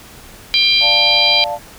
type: harmonic tone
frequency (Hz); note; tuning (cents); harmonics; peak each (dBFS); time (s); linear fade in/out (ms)
794; G5; +22; 3 / 4 / 5 / 6; -16 / -15 / -15 / -17; 0.54-1.44; 0
type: chord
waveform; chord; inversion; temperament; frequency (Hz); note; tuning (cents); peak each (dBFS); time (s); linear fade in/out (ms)
sine; D minor; none; equal; 587.3 / 698.5 / 880; D5 / F5 / A5; 0 / 0 / 0; -23; 0.8-1.59; 50
effects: pink hiss -39 dBFS RMS until 1.78 s